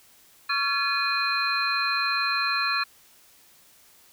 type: tone cluster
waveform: sine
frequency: 1120 / 1367 / 1710 / 2464 / 4126 Hz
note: C#6 / F6 / A6 / D#7 / C8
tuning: +18 / -37 / -50 / -17 / -25 cents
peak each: -29 dBFS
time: 0.49-2.84 s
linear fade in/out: 10 ms
effects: white hiss -56 dBFS RMS until 4.12 s